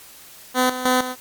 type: tone with tremolo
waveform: 10% pulse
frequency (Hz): 253.6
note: B3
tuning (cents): +46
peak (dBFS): -7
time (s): 0.54-1.16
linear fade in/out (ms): 50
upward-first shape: square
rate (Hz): 3.2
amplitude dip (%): 70
effects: white hiss -44 dBFS RMS until 1.2 s + MP3 96 kbps